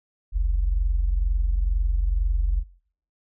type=tone pair together; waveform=sine; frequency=44.58 / 66.7 Hz; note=F1 / C2; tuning=+36 / +34 cents; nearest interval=perfect fifth; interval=698 cents; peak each=-19 / -28 dBFS; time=0.32-2.64 s; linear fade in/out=50 ms; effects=noise-tail reverb RT60 0.6 s tail -22 dB re dry + tanh soft clip ceiling -12 dBFS